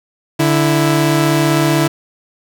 sawtooth tone pair together, 146.82 / 329.6 Hz, D3 / E4, 0 / 0 cents, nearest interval octave + major second, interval 1400 cents, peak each -10 dBFS, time 0.39-1.88 s, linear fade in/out 10 ms, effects none

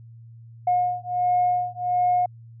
sine beating tone pair, 718 / 719.4 Hz, F5 / F#5, +48 / -49 cents, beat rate 1.4 Hz, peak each -22 dBFS, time 0.67-2.26 s, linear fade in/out 5 ms, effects tanh soft clip ceiling -12 dBFS + added 115 Hz sine -42 dBFS peak until 2.6 s

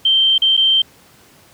sine tone with dropouts, 3134 Hz, G7, 1 cent flat, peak -10 dBFS, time 0.05-0.82 s, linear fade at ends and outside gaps 5 ms, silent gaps 0.381-0.419 / 0.568-0.574 s, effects pink hiss -48 dBFS RMS until 1.53 s + high-pass 80 Hz 12 dB/octave

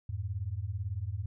sine beating tone pair, 87.31 / 105.31 Hz, F2 / G#2, 0 / +25 cents, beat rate 18 Hz, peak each -36 / -35 dBFS, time 0.09-1.26 s, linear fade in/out 5 ms, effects none

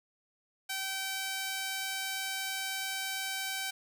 sawtooth tone with high-pass filter, 771 Hz, G5, 29 cents flat, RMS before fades -36 dBFS, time 0.69-3.71 s, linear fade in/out 10 ms, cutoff 1700 Hz, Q 0.64, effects none

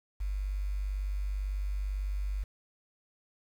sine tone with quantisation, 49 Hz, G1, in tune, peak -30 dBFS, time 0.2-2.44 s, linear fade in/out 10 ms, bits 9, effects none

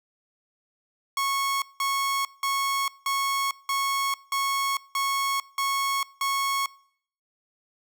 sawtooth tone bursts, 1100 Hz, C#6, 14 cents flat, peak -20 dBFS, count 9, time 1.17-6.66 s, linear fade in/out 2 ms, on 450 ms, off 180 ms, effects noise-tail reverb RT60 0.6 s tail -23 dB re dry

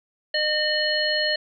harmonic tone with a mistuned harmonic, 609 Hz, D#5, 37 cents flat, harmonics 1 / 3 / 5 / 7, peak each -26 / -25 / -28 / -25 dBFS, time 0.34-1.36 s, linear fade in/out 5 ms, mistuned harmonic 5, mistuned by -34 cents, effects none

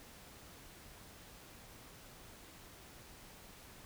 silence, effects pink hiss -56 dBFS RMS until 3.85 s

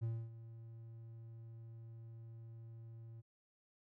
triangle tone with ADSR envelope, 114.2 Hz, A#2, 35 cents flat, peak -33 dBFS, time 0.01-3.22 s, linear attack 24 ms, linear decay 260 ms, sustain -15 dB, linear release 25 ms, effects none

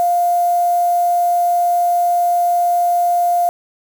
sine tone with quantisation, 701 Hz, F5, 6 cents sharp, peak -12 dBFS, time 0-3.49 s, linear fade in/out 0 ms, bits 5, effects none

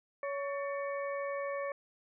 harmonic tone with a mistuned harmonic, 561 Hz, C#5, 21 cents sharp, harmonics 1 / 2 / 3 / 4, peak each -35 / -41 / -45 / -47 dBFS, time 0.23-1.72 s, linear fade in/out 2 ms, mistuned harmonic 3, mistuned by +97 cents, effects none

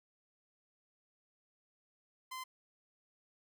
sawtooth tone, 1033 Hz, C6, 22 cents flat, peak -38 dBFS, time 2.31-2.44 s, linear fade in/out 10 ms, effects none

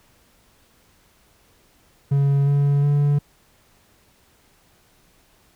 triangle tone with pitch steps, 140 / 142.2 / 144.44 Hz, C#3 / C#3 / D3, +18 / +45 / -28 cents, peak -13 dBFS, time 2.11-3.19 s, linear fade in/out 10 ms, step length 360 ms, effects pink hiss -58 dBFS RMS until 5.55 s

